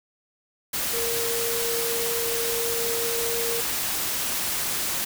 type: tone in noise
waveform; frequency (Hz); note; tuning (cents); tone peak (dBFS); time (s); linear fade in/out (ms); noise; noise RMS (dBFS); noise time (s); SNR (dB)
sine; 465.2; A#4; -4; -28; 0.93-3.61; 10; white; -27; 0.73-5.05; -4
effects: none